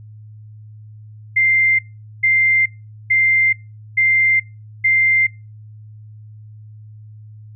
sine tone bursts, 2093 Hz, C7, in tune, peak -11 dBFS, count 5, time 1.36-5.27 s, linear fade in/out 10 ms, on 430 ms, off 440 ms, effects noise-tail reverb RT60 0.3 s tail -26 dB re dry + added 107 Hz sine -36 dBFS peak until 7.55 s

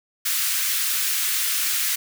white high-pass noise, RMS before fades -23 dBFS, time 0.25-1.96 s, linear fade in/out 10 ms, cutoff 1400 Hz, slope 24 dB/octave, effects none

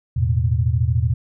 sine chord, E suspended fourth, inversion none, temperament equal, 82.41 / 110 / 123.47 Hz, E2 / A2 / B2, 0 / 0 / 0 cents, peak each -20 dBFS, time 0.16-1.14 s, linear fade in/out 10 ms, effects none

